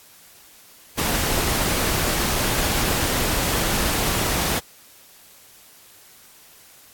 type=noise; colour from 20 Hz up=pink; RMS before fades=-22 dBFS; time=0.97-4.6 s; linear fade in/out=20 ms; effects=white hiss -49 dBFS RMS until 6.93 s + AAC 64 kbps